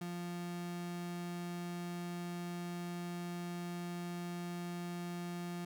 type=tone; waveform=35% pulse; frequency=174.61 Hz; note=F3; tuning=in tune; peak=-38 dBFS; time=0.01-5.65 s; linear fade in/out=5 ms; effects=none

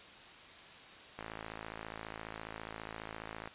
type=click train; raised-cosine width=0.5 ms; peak=-27 dBFS; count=126; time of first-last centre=1.19-3.475 s; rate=54.7 Hz; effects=white hiss -53 dBFS RMS until 3.54 s + resampled to 8000 Hz

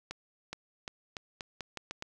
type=accelerating click train; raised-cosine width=0.2 ms; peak=-21 dBFS; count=9; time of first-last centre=0.11-2.024 s; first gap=420 ms; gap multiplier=0.83; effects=none

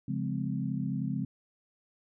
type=chord; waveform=sine; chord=Db major seventh; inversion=none; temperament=equal with one note detuned; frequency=138.59 / 174.61 / 207.7 / 257.7 Hz; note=Db3 / F3 / Ab3 / C4; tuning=0 / 0 / 0 / -26 cents; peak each=-34 / -36 / -35 / -36 dBFS; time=0.08-1.25 s; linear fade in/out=5 ms; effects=none

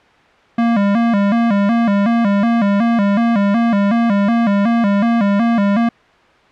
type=tone with vibrato; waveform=square; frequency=216.2 Hz; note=A3; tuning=30 cents flat; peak=-12 dBFS; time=0.58-5.89 s; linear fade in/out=5 ms; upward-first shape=square; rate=2.7 Hz; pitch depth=130 cents each way; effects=white hiss -48 dBFS RMS until 6.51 s + low-pass 2000 Hz 12 dB/octave

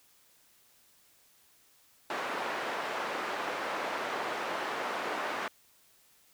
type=band-pass noise; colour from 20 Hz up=white; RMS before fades=-35 dBFS; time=2.1-5.48 s; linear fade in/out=2 ms; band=370 to 1400 Hz; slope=12 dB/octave; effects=white hiss -64 dBFS RMS until 6.33 s

